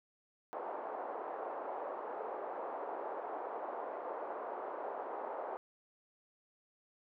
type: band-pass noise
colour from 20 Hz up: white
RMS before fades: -42 dBFS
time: 0.53-5.57 s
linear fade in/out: 0 ms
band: 410 to 940 Hz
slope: 24 dB/octave
effects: none